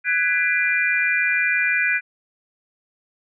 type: chord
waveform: sine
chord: G# half-diminished seventh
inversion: third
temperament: just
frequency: 1495.1 / 1661.2 / 1993.5 / 2392 Hz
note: F#6 / G#6 / B6 / D7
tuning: +18 / 0 / +16 / +31 cents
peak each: -23 / -24 / -24 / -21 dBFS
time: 0.04-2.01 s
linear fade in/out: 50 ms
effects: none